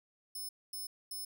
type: tone bursts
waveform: 10% pulse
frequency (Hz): 5220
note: E8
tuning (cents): -18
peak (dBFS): -34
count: 3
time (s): 0.35-1.25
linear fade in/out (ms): 5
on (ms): 140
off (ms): 240
effects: none